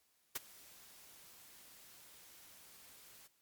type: noise with ADSR envelope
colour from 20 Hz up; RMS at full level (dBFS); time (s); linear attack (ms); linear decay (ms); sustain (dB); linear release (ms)
white; -36; 0.35-3.28; 10; 20; -23; 17
effects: white hiss -75 dBFS RMS until 3.41 s + MP3 96 kbps